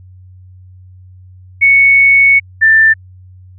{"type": "tone pair in turn", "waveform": "sine", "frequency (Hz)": [2217, 1777.5], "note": ["C#7", "A6"], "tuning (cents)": [0, 17], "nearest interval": "major third", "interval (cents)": 383, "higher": "first", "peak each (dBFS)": -4, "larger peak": "neither", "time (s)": [[1.61, 2.4], [2.61, 2.94]], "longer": "first", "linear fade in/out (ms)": 20, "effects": ["added 92 Hz sine -35 dBFS peak until 3.58 s"]}